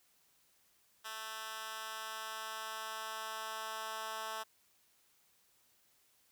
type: tone with high-pass filter sweep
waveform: 10% pulse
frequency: 220 Hz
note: A3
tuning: in tune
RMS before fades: -43 dBFS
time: 1.04-4.44 s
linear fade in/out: 20 ms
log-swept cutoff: 1500 to 910 Hz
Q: 0.98
effects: white hiss -71 dBFS RMS until 6.31 s